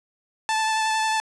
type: tone with vibrato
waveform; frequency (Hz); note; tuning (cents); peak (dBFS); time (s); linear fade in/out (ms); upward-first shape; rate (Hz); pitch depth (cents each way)
sawtooth; 877; A5; -6; -17; 0.49-1.2; 0; sine; 11; 13
effects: resampled to 22050 Hz + 9-bit